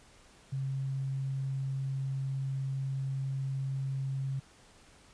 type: tone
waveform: sine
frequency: 134.9 Hz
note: C#3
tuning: 47 cents flat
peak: -31 dBFS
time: 0.52-4.4 s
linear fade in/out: 10 ms
effects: pink hiss -59 dBFS RMS until 5.13 s + resampled to 22050 Hz